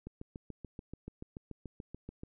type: click train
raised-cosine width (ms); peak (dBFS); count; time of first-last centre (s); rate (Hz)
3; -30; 16; 0.07-2.235; 6.93
effects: none